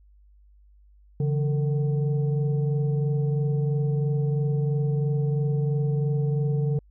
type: tone with frequency modulation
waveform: sine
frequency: 142 Hz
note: C#3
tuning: 42 cents sharp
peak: -21 dBFS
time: 1.2-6.79 s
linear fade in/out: 2 ms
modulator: 307 Hz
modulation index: 0.59
effects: added 50 Hz sine -52 dBFS peak until 6.9 s